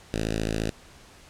5% pulse tone with notch filter, 54.4 Hz, A1, 19 cents flat, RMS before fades -28 dBFS, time 0.14-0.7 s, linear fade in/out 0 ms, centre 1000 Hz, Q 0.7, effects pink hiss -51 dBFS RMS until 1.29 s + low-pass 9000 Hz 12 dB/octave

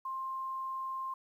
sine tone, 1056 Hz, C6, 16 cents sharp, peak -35 dBFS, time 0.05-1.14 s, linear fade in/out 5 ms, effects 11-bit

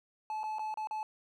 triangle tone with dropouts, 864 Hz, A5, 32 cents flat, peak -32 dBFS, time 0.3-1.03 s, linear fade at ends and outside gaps 1 ms, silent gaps 0.433-0.439 / 0.585-0.593 / 0.741-0.773 / 0.872-0.91 s, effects none

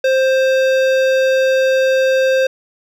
sine tone with hard clipping, 526 Hz, C5, 9 cents sharp, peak -13 dBFS, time 0.04-2.47 s, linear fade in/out 5 ms, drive 15 dB, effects none

